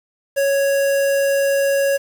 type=tone with notch filter; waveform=square; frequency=554.4 Hz; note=C#5; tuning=in tune; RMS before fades=-17 dBFS; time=0.36-1.98 s; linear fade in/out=20 ms; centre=3800 Hz; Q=1.6; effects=7-bit